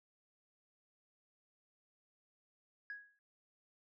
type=tone with exponential decay; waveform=sine; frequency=1661.2 Hz; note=G#6; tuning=in tune; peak=-39 dBFS; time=2.9-3.19 s; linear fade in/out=1 ms; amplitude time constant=61 ms; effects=tanh soft clip ceiling -38 dBFS